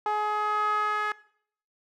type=tone with band-pass filter sweep; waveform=sawtooth; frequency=421.8 Hz; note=G#4; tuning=27 cents sharp; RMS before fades=-27 dBFS; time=0.06-1.12 s; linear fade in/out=2 ms; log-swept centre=980 to 1500 Hz; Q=4.9; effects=noise-tail reverb RT60 0.6 s tail -19 dB re dry